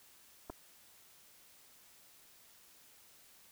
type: clicks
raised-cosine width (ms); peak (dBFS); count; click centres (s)
1; -30; 2; 0.498 / 0.501
effects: white hiss -62 dBFS RMS until 3.51 s